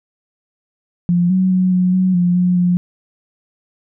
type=tone with pitch steps; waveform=sine; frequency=174.9 / 186.7 / 184.5 / 182.1 / 185.7 / 176.6 / 179.7 / 177.6 Hz; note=F3 / F#3 / F#3 / F#3 / F#3 / F3 / F3 / F3; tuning=+3 / +16 / -5 / -27 / +7 / +20 / +50 / +29 cents; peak=-11 dBFS; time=1.09-2.77 s; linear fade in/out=0 ms; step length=210 ms; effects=none